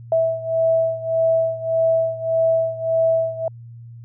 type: beating tone pair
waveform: sine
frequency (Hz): 653 / 654.7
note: E5 / E5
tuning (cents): -17 / -12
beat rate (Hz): 1.7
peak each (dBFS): -18 / -21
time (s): 0.12-3.48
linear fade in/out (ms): 2
effects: added 117 Hz sine -36 dBFS peak until 4.04 s